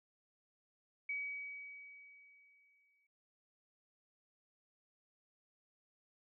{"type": "tone with exponential decay", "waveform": "sine", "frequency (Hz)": 2270, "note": "C#7", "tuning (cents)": 41, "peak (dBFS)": -36, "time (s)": [1.09, 3.07], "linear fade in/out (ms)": 5, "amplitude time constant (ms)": 430, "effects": []}